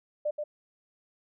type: tone with echo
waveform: sine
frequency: 597 Hz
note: D5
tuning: 28 cents sharp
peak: -26 dBFS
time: 0.25-0.31 s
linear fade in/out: 10 ms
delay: 130 ms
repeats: 1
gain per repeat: -4 dB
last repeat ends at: 0.44 s
effects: none